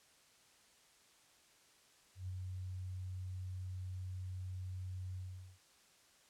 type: tone with ADSR envelope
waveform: sine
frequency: 92.5 Hz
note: F#2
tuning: in tune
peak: -39 dBFS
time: 2.15-5.59 s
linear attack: 130 ms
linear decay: 31 ms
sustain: -2 dB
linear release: 430 ms
effects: white hiss -67 dBFS RMS until 6.29 s + low-pass 9000 Hz 12 dB/octave